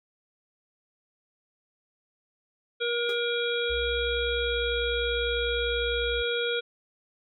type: harmonic tone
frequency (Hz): 475.4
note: A#4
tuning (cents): +34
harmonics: 1 / 3 / 5 / 7 / 8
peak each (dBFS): -28 / -32 / -36 / -32 / -38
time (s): 2.8-6.61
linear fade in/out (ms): 20
type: tone with exponential decay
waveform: 45% pulse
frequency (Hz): 411.7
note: G#4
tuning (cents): -15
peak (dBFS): -33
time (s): 3.09-3.23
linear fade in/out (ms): 2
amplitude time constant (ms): 29
type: tone with pitch glide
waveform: sine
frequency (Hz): 62.2 to 60.19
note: B1 to B1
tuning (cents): +13 to -44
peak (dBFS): -34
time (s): 3.69-6.23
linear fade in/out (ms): 20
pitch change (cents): -57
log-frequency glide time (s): 4.45-4.52
effects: none